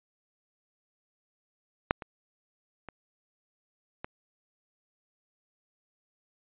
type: clicks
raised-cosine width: 0.5 ms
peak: -6 / -24 / -26 / -21 dBFS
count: 4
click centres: 1.909 / 2.022 / 2.887 / 4.045 s
effects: resampled to 8000 Hz